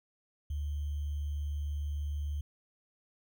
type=tone with sample-and-hold; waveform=sine; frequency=73.3 Hz; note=D2; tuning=3 cents flat; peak=-32 dBFS; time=0.5-2.41 s; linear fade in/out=5 ms; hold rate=3150 Hz; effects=none